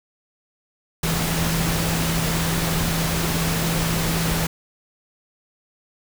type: tone in noise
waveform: sine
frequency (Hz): 164.81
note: E3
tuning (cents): 0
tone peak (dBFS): -23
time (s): 1.03-4.47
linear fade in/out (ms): 5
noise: pink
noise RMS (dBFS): -24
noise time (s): 1.03-4.47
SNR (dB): -2
effects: none